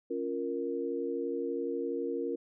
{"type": "chord", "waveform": "sine", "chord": "Bb minor", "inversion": "first", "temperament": "equal", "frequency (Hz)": [277.2, 349.2, 466.2], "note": ["Db4", "F4", "Bb4"], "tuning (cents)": [0, 0, 0], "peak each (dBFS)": [-37, -36, -34], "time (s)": [0.1, 2.36], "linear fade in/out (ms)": 10, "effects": []}